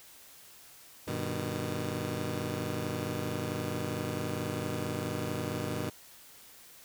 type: chord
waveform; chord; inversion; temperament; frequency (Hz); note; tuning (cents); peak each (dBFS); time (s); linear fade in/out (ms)
15% pulse; G augmented; none; just; 98 / 122.5 / 153.12; G2 / B2 / D#3; 0 / -14 / -27; -31; 1.07-5.9; 10
effects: white hiss -54 dBFS RMS until 6.84 s